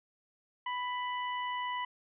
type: harmonic tone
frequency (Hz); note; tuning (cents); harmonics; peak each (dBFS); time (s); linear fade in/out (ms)
991; B5; +6; 1 / 2 / 3; -34 / -40 / -44; 0.66-1.85; 5
effects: none